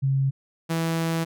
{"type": "tone pair in turn", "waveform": ["sine", "sawtooth"], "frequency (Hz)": [135.6, 164.35], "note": ["C#3", "E3"], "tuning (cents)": [-38, -5], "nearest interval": "minor third", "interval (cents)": 333, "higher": "second", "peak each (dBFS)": -19, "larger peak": "neither", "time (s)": [[0.02, 0.31], [0.69, 1.25]], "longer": "second", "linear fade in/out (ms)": 20, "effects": []}